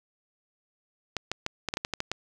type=clicks; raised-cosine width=0.2 ms; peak=-12 dBFS; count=10; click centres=1.167 / 1.316 / 1.464 / 1.687 / 1.739 / 1.771 / 1.849 / 1.937 / 2.004 / 2.116 s; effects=none